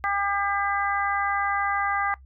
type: harmonic tone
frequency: 400.7 Hz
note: G4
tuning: 38 cents sharp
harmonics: 2 / 3 / 4 / 5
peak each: -27 / -27 / -30 / -31 dBFS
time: 0.04-2.14 s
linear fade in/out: 0 ms
effects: noise-tail reverb RT60 0.1 s tail -18 dB re dry + added 66 Hz sine -46 dBFS peak until 2.25 s